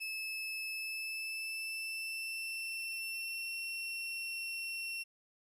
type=tone with pitch glide; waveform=35% pulse; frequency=2608 to 2719 Hz; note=E7 to F7; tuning=-19 to -47 cents; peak=-36 dBFS; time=0-5.04 s; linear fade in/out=20 ms; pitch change=+72 cents; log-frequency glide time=0.68-3.55 s; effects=resampled to 32000 Hz + 12-bit